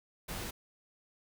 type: noise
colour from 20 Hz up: pink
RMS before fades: -40 dBFS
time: 0.28-0.51 s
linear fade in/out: 10 ms
effects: none